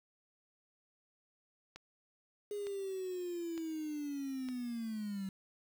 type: click train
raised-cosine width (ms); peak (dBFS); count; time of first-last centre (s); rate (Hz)
0.2; -31; 4; 1.76-4.487; 1.1
type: linear sweep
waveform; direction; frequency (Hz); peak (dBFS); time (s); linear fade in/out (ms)
sine; down; 415.3 to 189.6; -37; 2.51-5.29; 2
effects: 9-bit